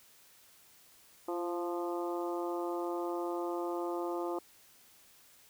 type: harmonic tone with a mistuned harmonic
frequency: 174.61 Hz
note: F3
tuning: in tune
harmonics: 2 / 3 / 4 / 5 / 6 / 7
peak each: -35 / -41 / -42 / -43 / -46 / -46 dBFS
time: 1.28-4.39 s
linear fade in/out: 5 ms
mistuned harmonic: 2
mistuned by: -22 cents
effects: white hiss -61 dBFS RMS until 5.49 s